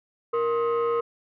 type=tone cluster; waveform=sine; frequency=467.5 / 1060 / 1262 Hz; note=A#4 / C6 / D#6; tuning=+5 / +22 / +24 cents; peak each=-21 / -30 / -28 dBFS; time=0.33-1.01 s; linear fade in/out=10 ms; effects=tanh soft clip ceiling -18 dBFS